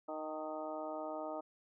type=harmonic tone with a mistuned harmonic; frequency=155.56 Hz; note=D#3; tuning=in tune; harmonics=2 / 3 / 4 / 5 / 6 / 7 / 8; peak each=-46 / -50 / -42 / -47 / -49 / -57 / -49 dBFS; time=0.08-1.41 s; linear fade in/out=10 ms; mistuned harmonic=6; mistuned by=-35 cents; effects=none